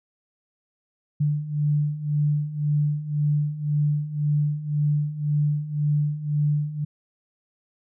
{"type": "beating tone pair", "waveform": "sine", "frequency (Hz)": [146.83, 148.73], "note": ["D3", "D3"], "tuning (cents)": [0, 22], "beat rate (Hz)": 1.9, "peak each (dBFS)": [-26, -22], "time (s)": [1.2, 6.85], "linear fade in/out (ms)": 10, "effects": []}